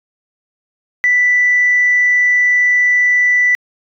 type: tone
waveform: sine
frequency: 1977 Hz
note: B6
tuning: 1 cent sharp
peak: -8 dBFS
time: 1.04-3.55 s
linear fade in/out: 0 ms
effects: tanh soft clip ceiling -4 dBFS